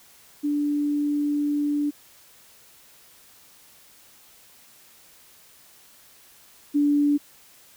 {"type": "tone pair in turn", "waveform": "sine", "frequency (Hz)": [292.2, 290.2], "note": ["D4", "D4"], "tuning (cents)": [-9, -21], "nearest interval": "unison", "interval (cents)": 12, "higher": "first", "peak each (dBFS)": [-21, -17], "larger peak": "second", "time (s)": [[0.43, 1.91], [6.74, 7.18]], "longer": "first", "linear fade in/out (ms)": 20, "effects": ["white hiss -53 dBFS RMS until 7.76 s"]}